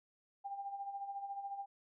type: tone with tremolo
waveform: sine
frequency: 796 Hz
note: G5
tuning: 26 cents sharp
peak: -38 dBFS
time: 0.44-1.66 s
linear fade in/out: 20 ms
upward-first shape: sine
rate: 14 Hz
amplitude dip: 60%
effects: none